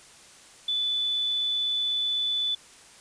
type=tone; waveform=sine; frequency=3484 Hz; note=A7; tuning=18 cents flat; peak=-24 dBFS; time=0.68-2.55 s; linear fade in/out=5 ms; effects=white hiss -51 dBFS RMS until 3 s + resampled to 22050 Hz